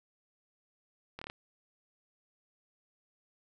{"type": "slowing click train", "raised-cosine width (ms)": 0.3, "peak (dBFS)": -26, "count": 5, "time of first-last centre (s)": [1.19, 1.299], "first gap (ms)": 25, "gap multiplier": 1.06, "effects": []}